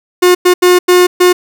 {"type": "tone bursts at uneven times", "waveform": "45% pulse", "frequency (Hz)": 359.6, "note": "F#4", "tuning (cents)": -49, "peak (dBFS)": -4, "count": 5, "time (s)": [[0.22, 0.35], [0.45, 0.54], [0.62, 0.79], [0.88, 1.07], [1.2, 1.33]], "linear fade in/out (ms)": 10, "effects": []}